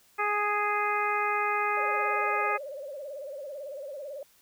harmonic tone, 415.3 Hz, G#4, in tune, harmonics 1 / 2 / 3 / 4 / 5 / 6, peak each -34 / -31 / -29 / -35 / -33 / -35 dBFS, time 0.18-2.58 s, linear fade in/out 20 ms
sine tone with vibrato, 564 Hz, C#5, 30 cents sharp, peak -36 dBFS, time 1.77-4.23 s, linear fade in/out 2 ms, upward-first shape sine, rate 18 Hz, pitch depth 120 cents each way
effects white hiss -62 dBFS RMS until 4.41 s

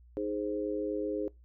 sine chord, Ab major, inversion second, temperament equal, 311.1 / 415.3 / 523.3 Hz, Eb4 / Ab4 / C5, 0 / 0 / 0 cents, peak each -35 / -34 / -37 dBFS, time 0.17-1.28 s, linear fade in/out 0 ms, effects noise-tail reverb RT60 0.2 s tail -22 dB re dry + added 60 Hz sine -54 dBFS peak until 1.44 s

